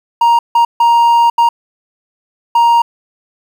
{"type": "tone bursts at uneven times", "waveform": "triangle", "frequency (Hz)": 937, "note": "A#5", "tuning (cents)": 9, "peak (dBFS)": -4, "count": 5, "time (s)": [[0.21, 0.39], [0.55, 0.65], [0.8, 1.3], [1.38, 1.49], [2.55, 2.82]], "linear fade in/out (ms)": 5, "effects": ["7-bit"]}